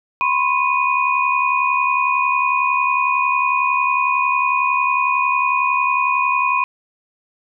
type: tone cluster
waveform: sine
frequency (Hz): 1000 / 1071 / 2478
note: B5 / C6 / D#7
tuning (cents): +21 / +40 / -8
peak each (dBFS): -19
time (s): 0.21-6.64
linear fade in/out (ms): 0
effects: none